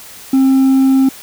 sine tone with hard clipping, 266.4 Hz, C4, 31 cents sharp, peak -8 dBFS, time 0.33-1.09 s, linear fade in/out 5 ms, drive 2 dB, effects white hiss -35 dBFS RMS until 1.22 s

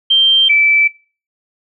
sine tone pair in turn, 3150 / 2318 Hz, G7 / D7, +8 / -23 cents, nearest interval perfect fourth, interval 531 cents, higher first, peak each -7 dBFS, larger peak neither, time 0.1-0.49 / 0.49-0.88 s, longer neither, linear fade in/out 10 ms, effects noise-tail reverb RT60 0.4 s tail -24 dB re dry

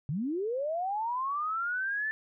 sine linear sweep, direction up, 128.9 to 1775 Hz, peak -29 dBFS, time 0.09-2.11 s, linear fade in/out 0 ms, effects none

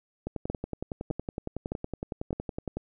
two click trains, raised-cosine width 2 ms, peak -17 / -19 dBFS, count 4 / 28, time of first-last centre 0.5-2.329 / 0.27-2.77 s, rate 1.64 / 10.8 Hz, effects none

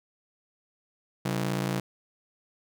sawtooth ring-modulated tone, 160 Hz, D#3, 49 cents sharp, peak -20 dBFS, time 1.25-1.8 s, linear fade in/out 5 ms, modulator 28.8 Hz, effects none

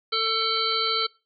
harmonic tone, 446.7 Hz, A4, 26 cents sharp, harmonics 1 / 3 / 5 / 7 / 9 / 10, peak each -31 / -27 / -33 / -30 / -27 / -30 dBFS, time 0.12-1.07 s, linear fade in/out 10 ms, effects noise-tail reverb RT60 0.3 s tail -24 dB re dry

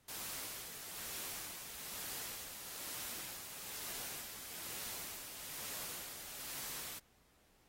white noise with tremolo, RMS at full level -44 dBFS, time 0.08-6.99 s, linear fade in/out 5 ms, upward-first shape sine, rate 1.1 Hz, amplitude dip 45%, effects pink hiss -71 dBFS RMS until 7.68 s + AAC 48 kbps

